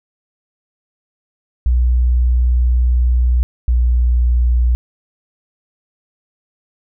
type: tone pair in turn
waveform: sine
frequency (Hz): 61.2 / 60.46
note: B1 / B1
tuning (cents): -15 / -36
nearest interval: unison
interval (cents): 21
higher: first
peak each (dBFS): -10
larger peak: neither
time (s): 1.66-3.43 / 3.68-4.75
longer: first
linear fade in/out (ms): 0
effects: none